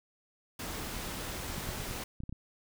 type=noise; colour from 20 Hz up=pink; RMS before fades=-39 dBFS; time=0.59-2.04 s; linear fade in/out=5 ms
type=clicks; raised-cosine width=5 ms; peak=-28 dBFS; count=9; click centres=1.5 / 1.582 / 1.69 / 1.801 / 1.911 / 2.204 / 2.236 / 2.294 / 2.326 s
effects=none